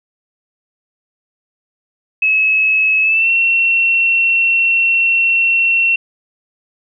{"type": "tone with pitch glide", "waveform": "sine", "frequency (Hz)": [2579, 2717], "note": ["E7", "F7"], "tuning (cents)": [-39, -48], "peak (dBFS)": -10, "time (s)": [2.22, 5.96], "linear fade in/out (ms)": 5, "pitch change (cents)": 91, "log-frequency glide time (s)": [3.02, 3.3], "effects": []}